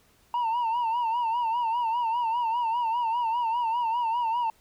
sine tone with vibrato, 932.3 Hz, A#5, in tune, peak -21 dBFS, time 0.34-4.5 s, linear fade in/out 2 ms, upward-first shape sine, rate 5 Hz, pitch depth 85 cents each way, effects tanh soft clip ceiling -23 dBFS + pink hiss -62 dBFS RMS until 4.6 s

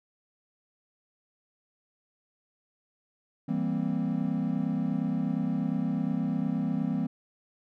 triangle chord, C dominant seventh, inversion first, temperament equal, 164.81 / 196 / 233.1 / 261.6 Hz, E3 / G3 / Bb3 / C4, 0 / 0 / 0 / 0 cents, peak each -30 dBFS, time 3.48-7.07 s, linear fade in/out 10 ms, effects none

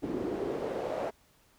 pink noise with band-pass filter sweep, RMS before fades -34 dBFS, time 0.02-1.11 s, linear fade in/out 20 ms, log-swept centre 300 to 610 Hz, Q 3.1, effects pink hiss -65 dBFS RMS until 1.58 s

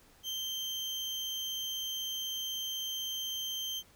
35% pulse tone, 3136 Hz, G7, in tune, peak -33 dBFS, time 0.23-3.83 s, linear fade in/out 50 ms, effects pink hiss -62 dBFS RMS until 3.95 s

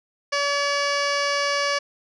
15% pulse tone with low-pass filter, 570 Hz, C#5, 48 cents sharp, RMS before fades -23 dBFS, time 0.32-1.79 s, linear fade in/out 10 ms, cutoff 4600 Hz, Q 3.2, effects none

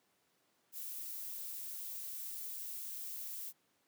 violet noise, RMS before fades -44 dBFS, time 0.72-3.53 s, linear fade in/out 50 ms, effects pink hiss -75 dBFS RMS until 3.87 s + high-pass 200 Hz 12 dB/octave

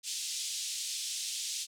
white band-pass noise, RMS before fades -37 dBFS, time 0.03-1.67 s, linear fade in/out 50 ms, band 3100 to 8200 Hz, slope 24 dB/octave, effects none

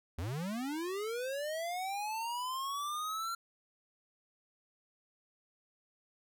square linear sweep, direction up, 74.2 to 1375 Hz, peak -36 dBFS, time 0.18-3.35 s, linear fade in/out 5 ms, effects none

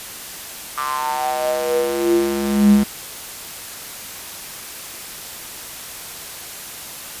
square tone with high-pass filter sweep, 69.4 Hz, C#2, 3 cents sharp, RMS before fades -18 dBFS, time 0.77-2.84 s, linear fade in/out 10 ms, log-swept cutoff 1200 to 180 Hz, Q 8.6, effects white hiss -33 dBFS RMS until 7.2 s + resampled to 32000 Hz

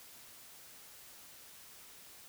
silence, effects white hiss -55 dBFS RMS until 2.28 s

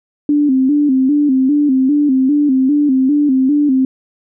sine tone with vibrato, 277.2 Hz, C#4, in tune, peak -9 dBFS, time 0.29-3.85 s, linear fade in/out 2 ms, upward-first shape square, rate 2.5 Hz, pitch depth 97 cents each way, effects none

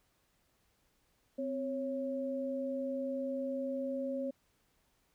sine tone pair together, 259.6 / 550 Hz, C4 / C#5, -13 / -14 cents, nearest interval octave + minor second, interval 1299 cents, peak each -37 / -36 dBFS, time 1.38-4.31 s, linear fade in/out 10 ms, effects pink hiss -74 dBFS RMS until 5.14 s

